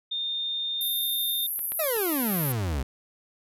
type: tone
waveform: sine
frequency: 3636 Hz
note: A#7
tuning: 44 cents flat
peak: -27 dBFS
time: 0.11-1.47 s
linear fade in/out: 10 ms
type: band-pass noise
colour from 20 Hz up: white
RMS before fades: -31 dBFS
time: 0.81-2.52 s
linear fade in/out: 0 ms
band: 11000 to 13000 Hz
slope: 96 dB/octave
type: clicks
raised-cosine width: 0.3 ms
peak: -28 / -22 / -31 / -25 dBFS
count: 4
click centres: 1.592 / 1.72 / 1.838 / 1.966 s
type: exponential sweep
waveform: 40% pulse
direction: down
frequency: 666 to 61.74 Hz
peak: -25 dBFS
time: 1.79-2.83 s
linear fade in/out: 5 ms
effects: none